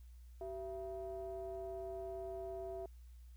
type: ring-modulated tone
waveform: triangle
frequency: 145.2 Hz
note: D3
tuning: 19 cents flat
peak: -37 dBFS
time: 0.41-2.86 s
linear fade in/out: 2 ms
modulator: 527 Hz
effects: added 60 Hz sine -53 dBFS peak until 3.36 s + white hiss -75 dBFS RMS until 3.36 s